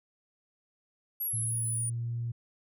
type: exponential sweep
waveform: sine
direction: down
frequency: 11560 to 9397 Hz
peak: -29 dBFS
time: 1.2-1.9 s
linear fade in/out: 10 ms
type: tone with pitch glide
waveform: sine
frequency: 116.54 to 117.96 Hz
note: A#2 to A#2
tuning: 0 to +21 cents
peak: -30 dBFS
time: 1.33-2.32 s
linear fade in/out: 10 ms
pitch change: +21 cents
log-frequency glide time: 1.43-2.18 s
effects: tanh soft clip ceiling -25 dBFS